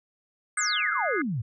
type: chord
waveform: sine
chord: Ab dominant seventh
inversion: second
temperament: equal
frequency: 1244.5 / 1480 / 1661.2 / 2093 Hz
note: Eb6 / Gb6 / Ab6 / C7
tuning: 0 / 0 / 0 / 0 cents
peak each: -32 dBFS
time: 0.57-1.22 s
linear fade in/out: 5 ms
type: exponential sweep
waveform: sine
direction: down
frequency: 8870 to 101.7 Hz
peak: -26 dBFS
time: 0.57-1.42 s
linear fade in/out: 10 ms
effects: none